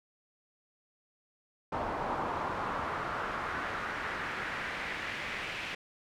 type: noise with band-pass filter sweep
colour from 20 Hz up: brown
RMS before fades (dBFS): -36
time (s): 1.72-5.75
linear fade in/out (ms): 5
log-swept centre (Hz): 890 to 2500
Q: 2
effects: none